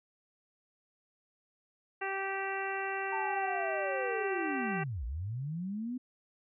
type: harmonic tone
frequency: 388.9 Hz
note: G4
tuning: 14 cents flat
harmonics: 1 / 2 / 3 / 4 / 5 / 6 / 7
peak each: -39 / -38 / -43 / -40 / -40 / -47 / -43 dBFS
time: 2.01-4.84 s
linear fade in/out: 10 ms
type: linear two-way sweep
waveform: sine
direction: down then up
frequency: 906 to 54.3 to 257.5 Hz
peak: -34 dBFS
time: 3.12-5.98 s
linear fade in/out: 10 ms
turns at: 5.05 s
effects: none